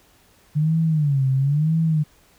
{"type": "tone with vibrato", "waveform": "sine", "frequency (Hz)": 146.83, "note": "D3", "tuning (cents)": 0, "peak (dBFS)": -16, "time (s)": [0.55, 2.04], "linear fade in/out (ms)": 20, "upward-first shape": "sine", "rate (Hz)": 1, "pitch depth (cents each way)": 180, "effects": ["pink hiss -56 dBFS RMS until 2.38 s"]}